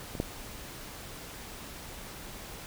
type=clicks; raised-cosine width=2 ms; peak=-25 / -15 dBFS; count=2; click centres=0.152 / 0.201 s; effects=pink hiss -44 dBFS RMS until 2.66 s